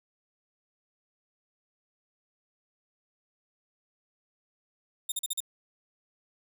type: tone bursts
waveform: 10% pulse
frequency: 3650 Hz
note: A#7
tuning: 37 cents flat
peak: -21 dBFS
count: 5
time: 5.09-5.404 s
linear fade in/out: 5 ms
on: 30 ms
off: 41 ms
effects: none